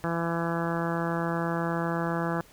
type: harmonic tone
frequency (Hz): 167.9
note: E3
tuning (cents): +32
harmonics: 1 / 2 / 3 / 4 / 5 / 6 / 7 / 8 / 9 / 10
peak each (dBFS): -30 / -33 / -35 / -36 / -37 / -38 / -38 / -39 / -40 / -40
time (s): 0.04-2.41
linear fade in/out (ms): 0
effects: pink hiss -55 dBFS RMS until 2.52 s